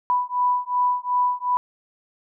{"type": "beating tone pair", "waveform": "sine", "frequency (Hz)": [987.8, 990.5], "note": ["B5", "B5"], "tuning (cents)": [0, 5], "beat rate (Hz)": 2.7, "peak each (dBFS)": -22, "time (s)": [0.1, 1.57], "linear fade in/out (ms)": 0, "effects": []}